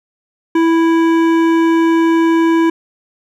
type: tone with hard clipping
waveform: sine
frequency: 329.6 Hz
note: E4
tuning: in tune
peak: -11 dBFS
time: 0.55-2.7 s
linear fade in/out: 5 ms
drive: 13 dB
effects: none